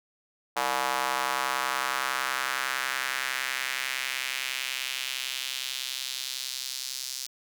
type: tone with high-pass filter sweep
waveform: square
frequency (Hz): 65.41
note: C2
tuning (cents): 0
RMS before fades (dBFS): -31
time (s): 0.56-7.27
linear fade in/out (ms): 10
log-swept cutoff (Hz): 830 to 5100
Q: 1.8
effects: none